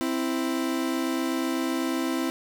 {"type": "tone pair together", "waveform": "40% pulse", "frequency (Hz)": [261.6, 329.6], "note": ["C4", "E4"], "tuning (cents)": [0, 0], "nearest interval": "major third", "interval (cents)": 400, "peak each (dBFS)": -27, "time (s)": [0.01, 2.3], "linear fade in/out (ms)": 0, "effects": []}